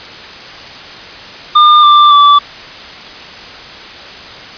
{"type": "tone with pitch steps", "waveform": "square", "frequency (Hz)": [1205, 1182.2, 1159.9], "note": ["D6", "D6", "D6"], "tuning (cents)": [44, 11, -22], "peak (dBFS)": -3, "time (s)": [1.55, 2.39], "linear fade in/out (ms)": 10, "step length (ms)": 280, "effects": ["white hiss -29 dBFS RMS until 4.57 s", "resampled to 11025 Hz"]}